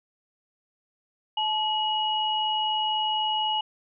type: tone pair together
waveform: sine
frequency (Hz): 864 / 2906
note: A5 / F#7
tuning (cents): -32 / -32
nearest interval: octave + major sixth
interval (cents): 2100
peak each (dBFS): -26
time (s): 1.37-3.61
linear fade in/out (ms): 5
effects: none